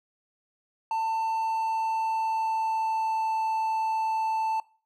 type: tone with pitch glide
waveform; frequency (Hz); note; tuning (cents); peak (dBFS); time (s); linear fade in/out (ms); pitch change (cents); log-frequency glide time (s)
triangle; 893 to 884.3; A5 to A5; +25 to +8; -23; 0.91-4.6; 2; -17; 1.31-3.4
effects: noise-tail reverb RT60 0.4 s tail -21 dB re dry